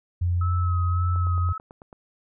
sine tone, 88.1 Hz, F2, 16 cents sharp, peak -20 dBFS, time 0.21-1.53 s, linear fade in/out 10 ms
sine tone with vibrato, 1287 Hz, E6, 42 cents flat, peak -30 dBFS, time 0.41-1.58 s, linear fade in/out 5 ms, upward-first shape sine, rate 1.8 Hz, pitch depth 34 cents each way
click train, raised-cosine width 1 ms, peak -30 dBFS, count 8, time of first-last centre 1.16-1.928 s, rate 9.11 Hz
effects none

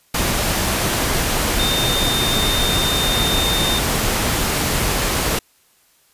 sine tone in noise, 3639 Hz, A#7, 42 cents flat, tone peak -20 dBFS, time 1.59-3.79 s, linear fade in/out 5 ms, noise pink, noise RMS -19 dBFS, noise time 0.14-5.39 s, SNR -4 dB, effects white hiss -57 dBFS RMS until 6.13 s + resampled to 32000 Hz

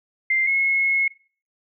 sine tone pair in turn, 2093 / 2174 Hz, C7 / C#7, 0 / -34 cents, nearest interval minor second, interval 66 cents, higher second, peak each -17 / -17 dBFS, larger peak neither, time 0.3-0.47 / 0.47-1.08 s, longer second, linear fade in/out 5 ms, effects noise-tail reverb RT60 0.4 s tail -19 dB re dry

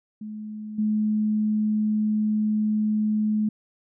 sine tone with level steps, 213.6 Hz, G#3, 49 cents sharp, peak -32 / -20 dBFS, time 0.21-3.49 s, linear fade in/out 5 ms, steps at 0.78 s, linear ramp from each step 10 ms, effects none

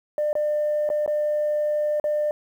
sine tone with dropouts, 599 Hz, D5, 34 cents sharp, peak -19 dBFS, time 0.18-2.31 s, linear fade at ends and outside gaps 1 ms, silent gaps 0.33-0.353 / 0.891-0.901 / 1.062-1.077 / 1.999-2.041 s, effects tanh soft clip ceiling -17 dBFS + 9-bit

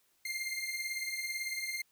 sawtooth beating tone pair, 2096 / 2114 Hz, C7 / C7, +2 / +17 cents, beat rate 18 Hz, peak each -36 / -34 dBFS, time 0.25-1.82 s, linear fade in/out 5 ms, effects white hiss -72 dBFS RMS until 1.91 s

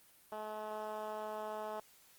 10% pulse tone with band-pass filter, 214.3 Hz, A3, 45 cents flat, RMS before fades -42 dBFS, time 0.32-1.8 s, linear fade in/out 2 ms, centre 720 Hz, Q 1.4, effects white hiss -64 dBFS RMS until 2.18 s + Opus 32 kbps

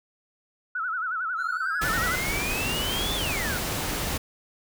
sine tone with vibrato, 1391 Hz, F6, 7 cents flat, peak -26 dBFS, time 0.75-2.16 s, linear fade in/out 5 ms, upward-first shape sine, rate 11 Hz, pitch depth 140 cents each way
triangle exponential two-way sweep, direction up then down, 1318.5 to 3557 to 1318.5 Hz, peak -28 dBFS, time 1.36-3.6 s, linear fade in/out 50 ms, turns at 3.15 s
pink noise, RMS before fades -29 dBFS, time 1.81-4.18 s, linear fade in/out 10 ms
effects none

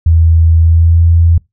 sine tone with pitch glide, 81.8 to 83.76 Hz, E2 to E2, -13 to +28 cents, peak -4 dBFS, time 0.06-1.38 s, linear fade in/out 5 ms, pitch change +41 cents, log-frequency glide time 0.6-1.01 s, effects noise-tail reverb RT60 0.2 s tail -25 dB re dry

